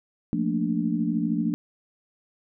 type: chord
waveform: sine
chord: Bb major seventh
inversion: second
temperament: equal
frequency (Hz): 174.61 / 220 / 233.1 / 293.7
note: F3 / A3 / Bb3 / D4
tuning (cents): 0 / 0 / 0 / 0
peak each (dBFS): -28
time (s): 0.33-1.54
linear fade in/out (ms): 0
effects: none